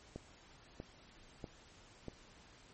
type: click train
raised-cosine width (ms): 2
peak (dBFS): -30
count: 4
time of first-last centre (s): 0.16-2.083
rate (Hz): 1.56
effects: pink hiss -61 dBFS RMS until 2.73 s + MP3 32 kbps